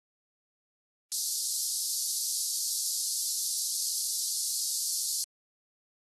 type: high-pass noise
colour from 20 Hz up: pink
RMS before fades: -31 dBFS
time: 1.12-5.24 s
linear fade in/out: 0 ms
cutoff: 4400 Hz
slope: 48 dB/octave
effects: AAC 32 kbps